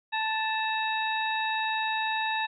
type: harmonic tone with a mistuned harmonic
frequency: 879 Hz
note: A5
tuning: 2 cents flat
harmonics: 1 / 2 / 3 / 4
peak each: -29 / -32 / -34 / -35 dBFS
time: 0.12-2.47 s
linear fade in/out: 20 ms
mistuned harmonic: 4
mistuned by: +130 cents
effects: none